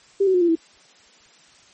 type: tone with pitch steps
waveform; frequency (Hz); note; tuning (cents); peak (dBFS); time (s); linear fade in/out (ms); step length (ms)
sine; 394.4 / 376.6 / 359.6 / 343.3 / 327.8; G4 / F#4 / F#4 / F4 / E4; +11 / +31 / -49 / -30 / -10; -14; 0.2-0.555; 10; 71
effects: white hiss -52 dBFS RMS until 1.73 s + MP3 32 kbps